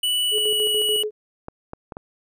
square tone with pitch glide, 2960 to 2931 Hz, F#7 to F#7, 0 to -17 cents, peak -20 dBFS, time 0.03-1.03 s, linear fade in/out 5 ms, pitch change -17 cents, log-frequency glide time 0.19-0.65 s
sine tone with tremolo, 425.4 Hz, G#4, 42 cents sharp, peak -22 dBFS, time 0.31-1.11 s, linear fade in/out 50 ms, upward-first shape square, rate 6.9 Hz, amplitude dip 60%
clicks, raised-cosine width 1 ms, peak -19 dBFS, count 4, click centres 1.484 / 1.734 / 1.922 / 1.969 s
effects none

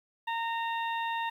harmonic tone, 920 Hz, A#5, 23 cents flat, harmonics 1 / 2 / 3 / 4, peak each -31 / -37 / -41 / -43 dBFS, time 0.27-1.3 s, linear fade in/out 10 ms, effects 10-bit

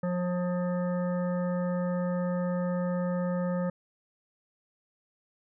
harmonic tone, 178.4 Hz, F3, 37 cents sharp, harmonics 1 / 3 / 5 / 7 / 9 / 10, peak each -28 / -32 / -44 / -42 / -52 / -49 dBFS, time 0.03-3.7 s, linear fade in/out 5 ms, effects none

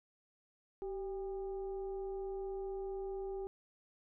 sine tone with frequency modulation, 386.2 Hz, G4, 26 cents flat, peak -38 dBFS, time 0.82-3.47 s, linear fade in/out 0 ms, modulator 414 Hz, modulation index 0.5, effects none

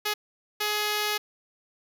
5% pulse tone bursts at uneven times, 420.1 Hz, G#4, 20 cents sharp, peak -14 dBFS, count 2, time 0.05-0.14 / 0.6-1.18 s, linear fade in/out 10 ms, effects none

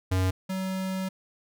square tone pair in turn, 93.1 / 188.96 Hz, F#2 / F#3, +11 / +37 cents, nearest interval octave, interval 1226 cents, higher second, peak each -23 / -29 dBFS, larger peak first, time 0.11-0.31 / 0.49-1.09 s, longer second, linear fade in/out 10 ms, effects none

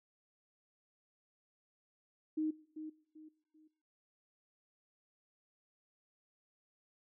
sine tone with echo, 311.1 Hz, D#4, in tune, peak -32 dBFS, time 2.37-2.51 s, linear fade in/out 10 ms, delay 390 ms, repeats 3, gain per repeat -10 dB, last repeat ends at 3.68 s, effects noise-tail reverb RT60 0.7 s tail -21 dB re dry

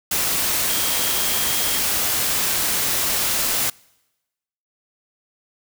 sine tone in noise, 3242 Hz, G#7, 42 cents flat, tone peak -31 dBFS, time 0.69-1.79 s, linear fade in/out 5 ms, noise white, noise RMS -21 dBFS, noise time 0.11-3.7 s, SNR -13 dB, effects noise-tail reverb RT60 1.0 s tail -26 dB re dry

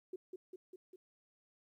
sine tone with echo, 370 Hz, F#4, in tune, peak -40 dBFS, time 0.13-0.16 s, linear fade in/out 5 ms, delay 200 ms, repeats 4, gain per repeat -3 dB, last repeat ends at 0.96 s, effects 13-bit

